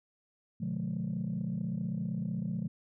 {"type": "chord", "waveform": "sine", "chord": "B diminished seventh", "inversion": "none", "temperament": "just", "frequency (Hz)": [123.47, 148.16, 177.8, 213.4], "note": ["B2", "D3", "F3", "Ab3"], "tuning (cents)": [0, 16, 31, 47], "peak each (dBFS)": [-39, -38, -34, -36], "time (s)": [0.6, 2.68], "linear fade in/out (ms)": 10, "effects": ["tanh soft clip ceiling -26 dBFS"]}